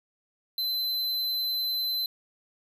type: tone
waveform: square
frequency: 4055 Hz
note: B7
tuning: 45 cents sharp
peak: -27 dBFS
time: 0.58-2.06 s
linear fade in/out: 2 ms
effects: none